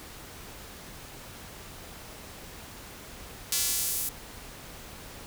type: tone with high-pass filter sweep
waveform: square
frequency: 155.56 Hz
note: D#3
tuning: in tune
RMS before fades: -29 dBFS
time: 3.52-4.09 s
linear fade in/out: 2 ms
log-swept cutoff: 5400 to 11000 Hz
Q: 0.73
effects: pink hiss -45 dBFS RMS until 5.26 s